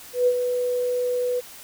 sine tone with ADSR envelope, 493.9 Hz, B4, in tune, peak -14 dBFS, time 0.13-1.41 s, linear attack 140 ms, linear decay 58 ms, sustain -7 dB, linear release 22 ms, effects white hiss -43 dBFS RMS until 1.63 s

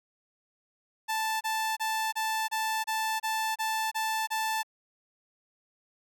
sawtooth tone bursts, 880 Hz, A5, in tune, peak -24 dBFS, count 10, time 1.08-4.632 s, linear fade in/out 20 ms, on 330 ms, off 28 ms, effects none

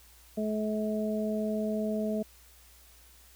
harmonic tone, 214.5 Hz, A3, 44 cents flat, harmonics 1 / 2 / 3, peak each -30 / -35 / -34 dBFS, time 0.37-2.23 s, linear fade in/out 10 ms, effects added 60 Hz sine -58 dBFS peak until 3.35 s + white hiss -58 dBFS RMS until 3.35 s

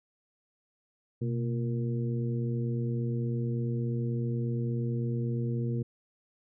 harmonic tone with a mistuned harmonic, 116.54 Hz, A#2, in tune, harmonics 1 / 2 / 3 / 4, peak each -29 / -35 / -39 / -41 dBFS, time 1.21-5.83 s, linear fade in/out 10 ms, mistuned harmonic 1, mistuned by +110 cents, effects none

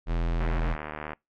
square tone, 42.03 Hz, E1, 34 cents sharp, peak -25 dBFS, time 0.06-0.77 s, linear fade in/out 50 ms
click train, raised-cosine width 0.5 ms, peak -19 dBFS, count 56, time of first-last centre 0.41-1.133 s, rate 76.1 Hz
effects noise-tail reverb RT60 0.2 s tail -26 dB re dry + low-pass 3000 Hz 12 dB/octave

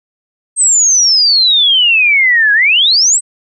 sine exponential two-way sweep, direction down then up, 8430 to 1634 to 8430 Hz, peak -6 dBFS, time 0.56-3.21 s, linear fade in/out 50 ms, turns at 2.53 s, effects none

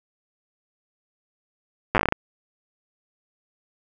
slowing click train, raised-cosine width 0.5 ms, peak -3 dBFS, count 10, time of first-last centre 1.95-2.124 s, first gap 8 ms, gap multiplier 1.21, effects none

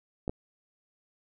clicks, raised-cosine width 2 ms, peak -19 dBFS, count 2, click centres 0.279 / 0.295 s, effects none

